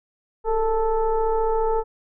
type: tone with frequency modulation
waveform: sine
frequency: 449.2 Hz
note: A4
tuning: 36 cents sharp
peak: -18 dBFS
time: 0.44-1.84 s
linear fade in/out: 50 ms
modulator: 432 Hz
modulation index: 1.1
effects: none